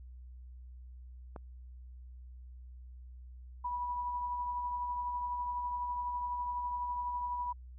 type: click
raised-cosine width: 1 ms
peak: -30 dBFS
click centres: 1.362 s
type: tone with tremolo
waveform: sine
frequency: 978 Hz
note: B5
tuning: 17 cents flat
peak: -32 dBFS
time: 3.64-7.53 s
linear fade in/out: 10 ms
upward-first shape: triangle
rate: 12 Hz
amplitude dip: 35%
effects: added 62 Hz sine -47 dBFS peak until 7.78 s